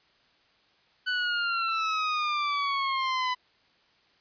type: exponential sweep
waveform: sawtooth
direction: down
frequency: 1500 to 998 Hz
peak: -22 dBFS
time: 1.06-3.35 s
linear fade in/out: 20 ms
effects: white hiss -64 dBFS RMS until 4.2 s + resampled to 11025 Hz